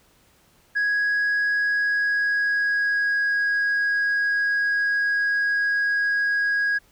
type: tone with pitch glide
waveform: sine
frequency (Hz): 1661.2 to 1648.8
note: G#6 to G#6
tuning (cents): 0 to -13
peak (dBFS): -17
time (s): 0.75-6.79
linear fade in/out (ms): 20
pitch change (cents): -13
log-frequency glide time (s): 1.57-3.4
effects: tanh soft clip ceiling -18 dBFS + pink hiss -59 dBFS RMS until 6.91 s